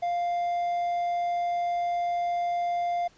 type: tone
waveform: triangle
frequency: 698.5 Hz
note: F5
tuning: in tune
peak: -23 dBFS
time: 0.02-3.08 s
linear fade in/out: 10 ms
effects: pink hiss -59 dBFS RMS until 3.17 s + resampled to 16000 Hz